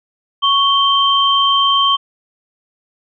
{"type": "tone pair together", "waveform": "sine", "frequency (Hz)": [1108.7, 3136], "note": ["C#6", "G7"], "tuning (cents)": [0, 0], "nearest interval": "octave + tritone", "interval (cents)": 1800, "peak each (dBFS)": -13, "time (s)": [0.42, 1.97], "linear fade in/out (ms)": 20, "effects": []}